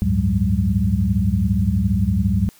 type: tone cluster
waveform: sine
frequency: 71.7 / 94.5 / 106.5 / 183.8 / 201.2 Hz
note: D2 / F#2 / G#2 / F#3 / G3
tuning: -41 / +37 / +44 / -11 / +45 cents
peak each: -22 dBFS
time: 0.02-2.49 s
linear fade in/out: 0 ms
effects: white hiss -51 dBFS RMS until 2.59 s